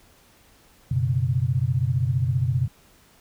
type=chord; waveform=sine; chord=F# suspended fourth; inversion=none; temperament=equal; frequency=92.5 / 123.47 / 138.59 Hz; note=F#2 / B2 / C#3; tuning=0 / 0 / 0 cents; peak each=-27 / -22 / -25 dBFS; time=0.91-2.68 s; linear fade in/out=5 ms; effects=pink hiss -56 dBFS RMS until 3.2 s